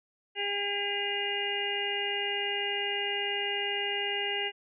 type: harmonic tone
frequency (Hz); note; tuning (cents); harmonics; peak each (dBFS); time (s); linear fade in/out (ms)
404.7; G#4; -45; 1 / 2 / 4 / 5 / 6 / 7; -36 / -38 / -40 / -36 / -40 / -32; 0.35-4.52; 50
effects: none